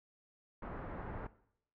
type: low-pass noise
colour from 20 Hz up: pink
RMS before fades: -44 dBFS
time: 0.62-1.27 s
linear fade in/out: 5 ms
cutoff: 1600 Hz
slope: 24 dB/octave
effects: noise-tail reverb RT60 0.7 s tail -18 dB re dry